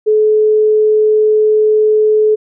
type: tone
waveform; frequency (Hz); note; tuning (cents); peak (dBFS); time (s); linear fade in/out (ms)
sine; 429.2; A4; -43; -7; 0.06-2.36; 20
effects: none